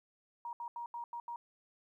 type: tone bursts at uneven times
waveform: sine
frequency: 946 Hz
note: A#5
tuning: 25 cents sharp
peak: -39 dBFS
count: 6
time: 0.45-0.53 / 0.6-0.68 / 0.76-0.86 / 0.94-1.04 / 1.13-1.2 / 1.28-1.36 s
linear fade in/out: 2 ms
effects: 13-bit